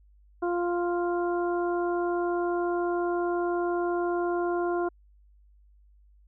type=harmonic tone; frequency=349.2 Hz; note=F4; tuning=in tune; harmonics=1 / 2 / 3 / 4; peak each=-26 / -32 / -36 / -38 dBFS; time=0.42-4.89 s; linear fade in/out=10 ms; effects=added 50 Hz sine -55 dBFS peak until 6.27 s